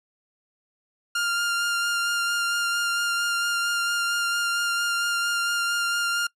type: tone with vibrato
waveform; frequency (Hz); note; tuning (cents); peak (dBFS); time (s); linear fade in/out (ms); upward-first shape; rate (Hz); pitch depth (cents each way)
sawtooth; 1400; F6; +4; -19; 1.15-6.27; 5; sine; 4.4; 12
effects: noise-tail reverb RT60 0.1 s tail -23 dB re dry + low-pass 11000 Hz 12 dB/octave